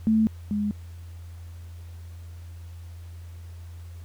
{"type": "tone pair in turn", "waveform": "sine", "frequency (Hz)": [219.8, 207.5], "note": ["A3", "G#3"], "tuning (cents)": [-2, -1], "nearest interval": "minor second", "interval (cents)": 99, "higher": "first", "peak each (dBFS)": [-17, -23], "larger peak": "first", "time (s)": [[0.07, 0.27], [0.51, 0.71]], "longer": "neither", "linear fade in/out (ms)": 0, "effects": ["added 85 Hz sine -38 dBFS peak until 4.04 s", "pink hiss -57 dBFS RMS until 4.04 s"]}